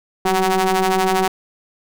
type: ring-modulated tone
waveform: sawtooth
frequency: 186.6 Hz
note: F#3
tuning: 15 cents sharp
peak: -8 dBFS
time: 0.25-1.28 s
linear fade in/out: 5 ms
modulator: 566 Hz
effects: none